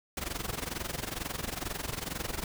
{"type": "noise with amplitude modulation", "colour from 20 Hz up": "pink", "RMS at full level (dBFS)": -33, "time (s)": [0.17, 2.44], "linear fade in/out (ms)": 2, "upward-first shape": "sine", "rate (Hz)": 22.2, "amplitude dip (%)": 85, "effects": []}